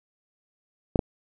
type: clicks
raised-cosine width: 2 ms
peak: -8 dBFS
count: 2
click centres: 0.958 / 0.992 s
effects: none